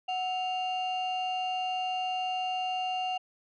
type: tone pair together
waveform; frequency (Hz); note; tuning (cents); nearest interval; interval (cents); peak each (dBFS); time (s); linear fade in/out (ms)
sine; 740 / 2794; F#5 / F7; 0 / 0; octave + major seventh; 2300; -28 / -33; 0.08-3.18; 10
effects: tanh soft clip ceiling -26 dBFS